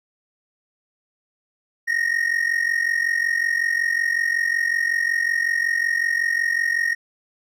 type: ring-modulated tone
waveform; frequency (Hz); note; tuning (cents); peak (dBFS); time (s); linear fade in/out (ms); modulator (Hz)
triangle; 1864.7; A#6; 0; -14; 1.87-6.95; 20; 22.7
effects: none